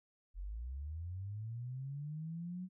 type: linear sweep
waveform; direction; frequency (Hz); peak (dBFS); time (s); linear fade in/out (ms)
sine; up; 42.15 to 186.8; -40; 0.34-2.69; 50
effects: none